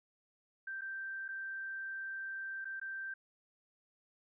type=tone with dropouts; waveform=sine; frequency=1567 Hz; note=G6; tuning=1 cent flat; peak=-39 dBFS; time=0.67-3.14 s; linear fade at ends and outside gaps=5 ms; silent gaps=0.811-0.817 / 1.281-1.287 / 2.646-2.653 / 2.799-2.814 s; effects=none